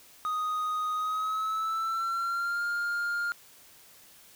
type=tone with pitch glide; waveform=triangle; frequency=1246 to 1406.7 Hz; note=D#6 to F6; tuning=+2 to +12 cents; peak=-26 dBFS; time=0.25-3.32 s; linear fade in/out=0 ms; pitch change=+210 cents; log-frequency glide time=0.94-2.63 s; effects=white hiss -55 dBFS RMS until 4.35 s